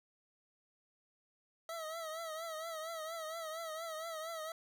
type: tone with vibrato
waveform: 25% pulse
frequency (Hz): 646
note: E5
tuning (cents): -35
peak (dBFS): -37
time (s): 1.69-4.52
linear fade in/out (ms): 2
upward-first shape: triangle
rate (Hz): 4.3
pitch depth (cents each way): 85
effects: none